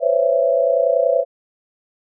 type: tone cluster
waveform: sine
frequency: 504 / 535 / 565 / 665 Hz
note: B4 / C5 / C#5 / E5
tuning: +35 / +38 / +33 / +15 cents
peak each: -19 dBFS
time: 0-1.25 s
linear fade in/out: 50 ms
effects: none